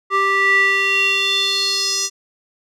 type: tone with band-pass filter sweep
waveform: square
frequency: 392 Hz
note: G4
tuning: in tune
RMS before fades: -17 dBFS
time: 0.1-2.1 s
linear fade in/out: 50 ms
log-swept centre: 1400 to 6000 Hz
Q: 4.9
effects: none